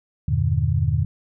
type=chord; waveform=sine; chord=E half-diminished seventh; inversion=none; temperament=just; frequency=82.41 / 98.89 / 118.67 / 148.33 Hz; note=E2 / G2 / Bb2 / D3; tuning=0 / +16 / +31 / +18 cents; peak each=-23 dBFS; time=0.28-1.05 s; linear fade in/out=5 ms; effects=none